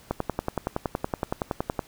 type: click train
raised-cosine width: 1 ms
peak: -11 dBFS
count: 19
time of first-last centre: 0.11-1.792 s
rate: 10.7 Hz
effects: pink hiss -53 dBFS RMS until 1.87 s